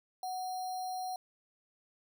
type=tone with sample-and-hold; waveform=sine; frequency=740 Hz; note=F#5; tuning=in tune; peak=-35 dBFS; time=0.23-1.16 s; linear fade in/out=2 ms; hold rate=4900 Hz; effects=none